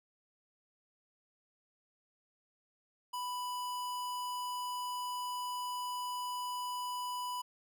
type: tone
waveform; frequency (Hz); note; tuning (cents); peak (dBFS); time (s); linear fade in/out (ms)
square; 990; B5; +4; -37; 3.13-7.42; 10
effects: none